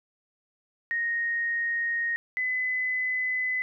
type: tone pair in turn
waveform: sine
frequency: 1864.7 / 2014 Hz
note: A#6 / B6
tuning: 0 / +33 cents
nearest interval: minor second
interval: 133 cents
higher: second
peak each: -25 dBFS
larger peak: neither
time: 0.91-2.16 / 2.37-3.62 s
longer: neither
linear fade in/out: 0 ms
effects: none